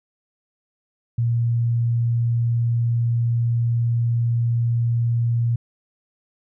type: tone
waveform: sine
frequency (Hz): 117.6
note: A#2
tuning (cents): +16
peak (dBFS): -17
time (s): 1.18-5.56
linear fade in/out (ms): 5
effects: none